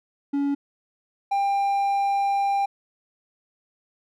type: tone pair in turn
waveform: triangle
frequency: 282.2 / 795.9 Hz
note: C#4 / G5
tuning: +31 / +26 cents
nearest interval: octave + tritone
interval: 1795 cents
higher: second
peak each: -19 / -18 dBFS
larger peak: second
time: 0.33-0.55 / 1.31-2.66 s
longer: second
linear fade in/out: 10 ms
effects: none